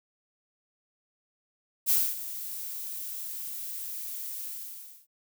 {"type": "noise with ADSR envelope", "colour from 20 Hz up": "violet", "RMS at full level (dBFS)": -22, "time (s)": [1.86, 5.07], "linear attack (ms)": 46, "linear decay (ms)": 240, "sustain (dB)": -15, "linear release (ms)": 630, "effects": []}